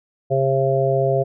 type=harmonic tone; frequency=134.7 Hz; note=C#3; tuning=49 cents flat; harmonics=1 / 3 / 4 / 5; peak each=-21 / -21 / -21 / -21 dBFS; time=0.3-1.24 s; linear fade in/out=20 ms; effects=none